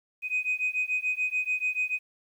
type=beating tone pair; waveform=sine; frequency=2500 / 2506.9 Hz; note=D#7 / D#7; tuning=+8 / +12 cents; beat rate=6.9 Hz; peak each=-28 dBFS; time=0.22-1.99 s; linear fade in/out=50 ms; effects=tanh soft clip ceiling -20 dBFS + 10-bit